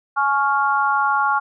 sine chord, Db major, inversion second, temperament equal with one note detuned, 841.7 / 1108.7 / 1396.9 Hz, Ab5 / Db6 / F6, +23 / 0 / 0 cents, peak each -20 dBFS, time 0.16-1.4 s, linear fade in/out 20 ms, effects none

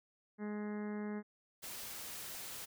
harmonic tone, 209.2 Hz, G#3, 13 cents sharp, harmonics 1 / 2 / 3 / 4 / 5 / 6 / 7 / 8 / 9 / 10, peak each -39 / -45 / -55 / -54 / -58 / -59 / -60 / -57 / -60 / -60 dBFS, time 0.38-1.23 s, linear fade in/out 50 ms
white noise, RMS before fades -46 dBFS, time 1.62-2.66 s, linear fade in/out 20 ms
effects none

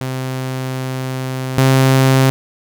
sawtooth tone pair in turn, 130.2 / 132.48 Hz, C3 / C3, -8 / +22 cents, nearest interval unison, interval 30 cents, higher second, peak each -16 / -5 dBFS, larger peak second, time 0.01-1.58 / 1.58-2.3 s, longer first, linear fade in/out 0 ms, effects none

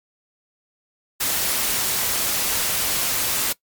white noise, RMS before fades -22 dBFS, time 1.2-3.53 s, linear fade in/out 10 ms, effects noise-tail reverb RT60 0.1 s tail -21 dB re dry + MP3 96 kbps

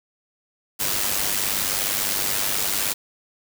white noise with amplitude modulation, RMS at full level -21 dBFS, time 0.79-2.94 s, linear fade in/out 20 ms, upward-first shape sine, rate 99.3 Hz, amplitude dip 60%, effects none

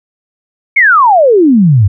sine exponential sweep, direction down, 2260 to 91.7 Hz, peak -3 dBFS, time 0.76-1.88 s, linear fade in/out 10 ms, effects none

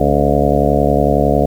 harmonic tone with a mistuned harmonic, 71 Hz, C#2, 42 cents sharp, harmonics 1 / 2 / 3 / 4 / 6 / 7 / 8 / 9 / 10, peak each -19 / -19 / -19 / -19 / -19 / -19 / -19 / -19 / -19 dBFS, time 0-1.46 s, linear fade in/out 5 ms, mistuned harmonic 1, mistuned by -150 cents, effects 7-bit

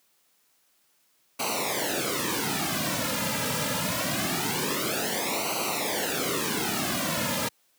pink noise with flanger, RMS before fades -28 dBFS, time 1.39-7.49 s, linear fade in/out 10 ms, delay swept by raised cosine 0.57 to 2.77 ms, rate 0.24 Hz, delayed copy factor -1, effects white hiss -67 dBFS RMS until 7.78 s + high-pass 150 Hz 12 dB/octave

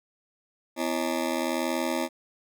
20% pulse ring-modulated tone, 293.7 Hz, D4, in tune, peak -18 dBFS, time 0.76-2.09 s, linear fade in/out 50 ms, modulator 40.5 Hz, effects 10-bit

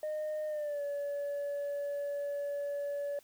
sine tone with pitch glide, 613 to 571.9 Hz, D#5 to D5, -26 to -46 cents, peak -31 dBFS, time 0.03-3.19 s, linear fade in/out 2 ms, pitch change -120 cents, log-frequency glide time 0.48-0.82 s, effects tanh soft clip ceiling -32 dBFS + white hiss -63 dBFS RMS until 3.23 s

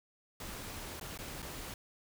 pink noise with dropouts, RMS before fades -44 dBFS, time 0.4-1.74 s, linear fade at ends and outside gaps 2 ms, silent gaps 0.998-1.011 / 1.176-1.188 / 1.421-1.426 s, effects none

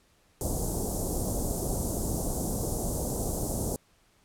pink band-stop noise, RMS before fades -30 dBFS, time 0.41-3.76 s, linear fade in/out 0 ms, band 710 to 7000 Hz, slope 24 dB/octave, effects pink hiss -65 dBFS RMS until 4.24 s + low-pass 12000 Hz 12 dB/octave

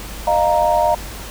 sine chord, Eb suspended second, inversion none, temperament equal with one note detuned, 613.3 / 698.5 / 932.3 Hz, Eb5 / F5 / Bb5, -25 / 0 / 0 cents, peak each -17 dBFS, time 0.27-0.95 s, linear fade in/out 5 ms, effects added 50 Hz sine -32 dBFS peak until 1.3 s + pink hiss -33 dBFS RMS until 1.3 s

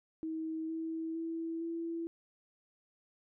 sine tone with pitch steps, 319.6 / 324.1 / 328.6 / 333.2 Hz, D#4 / E4 / E4 / E4, +47 / -29 / -5 / +19 cents, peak -35 dBFS, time 0.23-2.07 s, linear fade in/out 0 ms, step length 460 ms, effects none

